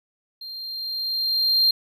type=tone with level ramp; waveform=triangle; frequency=4186 Hz; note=C8; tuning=in tune; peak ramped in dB=-33 to -13 dBFS; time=0.41-1.71 s; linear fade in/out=5 ms; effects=none